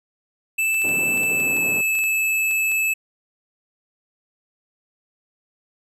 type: tone with pitch glide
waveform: square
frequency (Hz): 2637 to 2611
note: E7 to E7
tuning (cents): 0 to -17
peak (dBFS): -19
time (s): 0.58-2.94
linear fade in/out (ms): 10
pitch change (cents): -17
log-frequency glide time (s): 1.25-1.65
type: clicks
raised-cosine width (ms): 0.2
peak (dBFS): -21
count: 12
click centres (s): 0.744 / 0.819 / 0.89 / 1.175 / 1.234 / 1.402 / 1.568 / 1.953 / 1.989 / 2.039 / 2.512 / 2.717
type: band-pass noise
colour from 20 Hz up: white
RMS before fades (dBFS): -33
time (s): 0.84-1.81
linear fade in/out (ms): 0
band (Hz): 140 to 420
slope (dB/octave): 12
effects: none